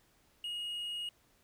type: tone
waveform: triangle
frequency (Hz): 2876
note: F#7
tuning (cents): -50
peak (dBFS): -35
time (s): 0.44-1.09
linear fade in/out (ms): 2
effects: pink hiss -69 dBFS RMS until 1.43 s